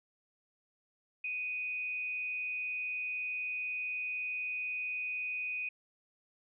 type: tone with frequency modulation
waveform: sine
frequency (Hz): 2489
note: D#7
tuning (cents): 0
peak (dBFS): -34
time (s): 1.24-5.69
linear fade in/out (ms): 5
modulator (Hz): 184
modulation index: 0.29
effects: none